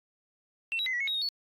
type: tone with pitch steps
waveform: sine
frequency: 2696 / 3875 / 2045 / 1939 / 2191 / 3789 / 3715 / 4415 Hz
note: E7 / B7 / C7 / B6 / C#7 / A#7 / A#7 / C#8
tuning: +38 / -34 / -40 / -32 / -21 / +27 / -7 / -8 cents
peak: -27 dBFS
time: 0.72-1.288 s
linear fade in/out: 0 ms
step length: 71 ms
effects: tanh soft clip ceiling -24 dBFS + AAC 48 kbps